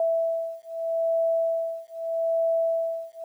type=beating tone pair; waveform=sine; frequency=659.3 / 660.1 Hz; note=E5 / E5; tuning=0 / +2 cents; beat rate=0.8 Hz; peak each=-26 dBFS; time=0-3.24 s; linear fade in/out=2 ms; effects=10-bit